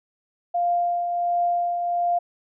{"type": "tone with tremolo", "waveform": "sine", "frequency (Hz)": 698.5, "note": "F5", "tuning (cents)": 0, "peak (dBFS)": -18, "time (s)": [0.54, 2.19], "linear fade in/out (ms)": 10, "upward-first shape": "triangle", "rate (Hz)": 1.4, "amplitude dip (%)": 45, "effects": []}